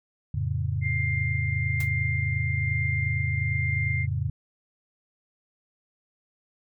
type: chord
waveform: sine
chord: F augmented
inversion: none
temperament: equal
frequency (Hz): 87.31 / 110 / 138.59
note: F2 / A2 / C#3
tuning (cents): 0 / 0 / 0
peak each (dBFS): -29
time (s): 0.34-4.3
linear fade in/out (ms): 5
type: tone with tremolo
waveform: sine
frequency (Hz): 2100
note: C7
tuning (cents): +6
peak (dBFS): -27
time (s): 0.81-4.07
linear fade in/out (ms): 50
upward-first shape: sine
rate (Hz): 1.1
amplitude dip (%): 25
type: noise with exponential decay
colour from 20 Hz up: white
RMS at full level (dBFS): -34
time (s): 1.8-1.91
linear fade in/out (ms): 5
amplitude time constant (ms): 22
effects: none